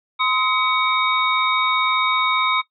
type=tone cluster; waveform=sine; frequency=1034 / 1269 / 2249 / 3719 Hz; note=C6 / D#6 / C#7 / A#7; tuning=-21 / +34 / +24 / -5 cents; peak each=-22 dBFS; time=0.19-2.62 s; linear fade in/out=20 ms; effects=noise-tail reverb RT60 0.1 s tail -17 dB re dry